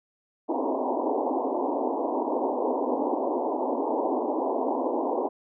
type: band-pass noise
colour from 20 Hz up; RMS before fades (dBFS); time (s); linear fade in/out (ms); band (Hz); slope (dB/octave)
pink; -27; 0.48-5.29; 20; 250 to 1000; 96
effects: none

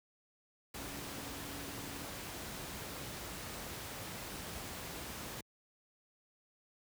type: tone in noise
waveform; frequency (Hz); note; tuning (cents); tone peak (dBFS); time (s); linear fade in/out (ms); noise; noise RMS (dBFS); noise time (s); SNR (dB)
sine; 280.7; C#4; +22; -51; 0.78-2.05; 5; pink; -44; 0.74-5.41; -10
effects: high-pass 60 Hz 12 dB/octave

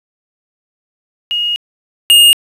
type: tone pair in turn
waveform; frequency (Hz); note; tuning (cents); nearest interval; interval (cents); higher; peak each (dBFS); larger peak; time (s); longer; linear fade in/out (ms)
sine / square; 2869 / 2841; F7 / F7; +46 / +29; unison; 17; first; -13 / -4; second; 1.31-1.56 / 2.1-2.33; first; 0
effects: resampled to 32000 Hz + 7-bit

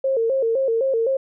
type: tone with vibrato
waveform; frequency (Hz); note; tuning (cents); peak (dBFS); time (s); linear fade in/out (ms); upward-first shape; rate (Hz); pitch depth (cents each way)
sine; 493.9; B4; 0; -17; 0.04-1.17; 5; square; 3.9; 140
effects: none

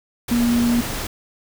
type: tone in noise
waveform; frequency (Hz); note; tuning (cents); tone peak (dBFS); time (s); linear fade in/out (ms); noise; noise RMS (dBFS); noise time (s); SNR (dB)
sine; 237.8; A#3; +35; -15; 0.31-0.81; 5; pink; -27; 0.28-1.07; +9
effects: none

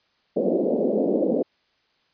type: band-pass noise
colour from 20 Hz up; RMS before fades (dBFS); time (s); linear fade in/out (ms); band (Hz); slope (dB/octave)
white; -22; 0.36-1.43; 10; 200 to 570; 48
effects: white hiss -66 dBFS RMS until 2.13 s + resampled to 11025 Hz

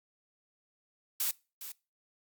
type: noise with echo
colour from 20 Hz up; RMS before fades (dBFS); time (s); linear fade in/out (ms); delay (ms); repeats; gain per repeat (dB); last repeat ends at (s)
blue; -31; 1.2-1.31; 2; 410; 1; -12; 1.72
effects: noise-tail reverb RT60 0.3 s tail -23 dB re dry + Opus 48 kbps

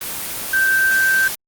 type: tone in noise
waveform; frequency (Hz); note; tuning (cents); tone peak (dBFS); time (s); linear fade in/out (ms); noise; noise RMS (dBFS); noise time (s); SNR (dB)
sine; 1561; G6; -8; -13; 0.53-1.28; 5; white; -26; 0.01-1.35; +10
effects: Opus 24 kbps

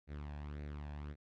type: tone with flanger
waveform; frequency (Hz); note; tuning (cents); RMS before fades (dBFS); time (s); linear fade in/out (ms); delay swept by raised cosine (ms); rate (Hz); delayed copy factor
sawtooth; 73.42; D2; 0; -45; 0.07-1.16; 50; 0.47 to 1.2; 1.8; +0.6
effects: low-pass 3000 Hz 12 dB/octave

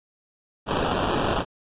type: noise with sample-and-hold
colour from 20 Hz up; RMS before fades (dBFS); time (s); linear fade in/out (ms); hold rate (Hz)
blue; -24; 0.66-1.45; 50; 2100
effects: resampled to 8000 Hz

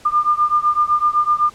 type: beating tone pair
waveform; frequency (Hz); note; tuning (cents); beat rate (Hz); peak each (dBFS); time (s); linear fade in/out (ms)
sine; 1200 / 1207.9; D6 / D6; +37 / +48; 7.9; -16 / -17; 0.05-1.5; 10
effects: pink hiss -45 dBFS RMS until 1.54 s + low-pass 9000 Hz 12 dB/octave

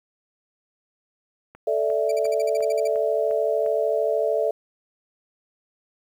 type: click train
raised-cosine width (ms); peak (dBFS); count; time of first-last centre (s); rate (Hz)
0.5; -29; 7; 1.55-3.663; 2.84
type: chord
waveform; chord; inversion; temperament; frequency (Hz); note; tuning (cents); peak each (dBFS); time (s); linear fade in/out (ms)
sine; A suspended fourth; none; just; 440 / 586.7 / 660; A4 / D5 / E5; 0 / -2 / +2; -24; 1.67-4.51; 5
type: tone bursts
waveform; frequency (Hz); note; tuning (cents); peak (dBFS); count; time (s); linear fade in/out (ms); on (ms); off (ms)
15% pulse; 2334; D7; -11; -29; 11; 2.09-2.877; 5; 27; 49
effects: 9-bit

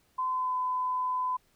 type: tone with pitch glide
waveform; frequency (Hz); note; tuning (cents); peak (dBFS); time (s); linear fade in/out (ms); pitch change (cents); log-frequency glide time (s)
sine; 1024 to 1009.9; C6 to B5; -38 to +38; -27; 0.18-1.37; 10; -24; 0.29-0.56
effects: pink hiss -68 dBFS RMS until 1.55 s

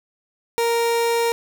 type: tone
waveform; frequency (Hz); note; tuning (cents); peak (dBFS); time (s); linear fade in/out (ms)
30% pulse; 466.2; A#4; 0; -15; 0.58-1.32; 0
effects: none

